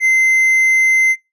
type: tone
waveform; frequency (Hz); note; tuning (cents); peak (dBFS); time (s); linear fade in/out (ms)
triangle; 2070; C7; -19; -8; 0-1.16; 50
effects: noise-tail reverb RT60 0.2 s tail -23 dB re dry + resampled to 32000 Hz